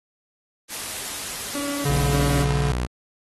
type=noise; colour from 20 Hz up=white; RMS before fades=-31 dBFS; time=0.68-2.46 s; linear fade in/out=50 ms
type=tone with tremolo; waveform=35% pulse; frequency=284.5 Hz; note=C#4; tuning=45 cents sharp; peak=-25 dBFS; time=1.55-2.46 s; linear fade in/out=2 ms; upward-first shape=square; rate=1.7 Hz; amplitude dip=75%
type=tone with pitch glide; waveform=square; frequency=142.3 to 143.29 Hz; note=C#3 to D3; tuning=+46 to -42 cents; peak=-22 dBFS; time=1.85-2.72 s; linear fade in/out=5 ms; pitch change=+12 cents; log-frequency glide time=2.51-2.57 s
type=tone; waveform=sawtooth; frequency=61.4 Hz; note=B1; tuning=9 cents flat; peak=-19 dBFS; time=1.88-2.87 s; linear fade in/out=20 ms
effects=AAC 32 kbps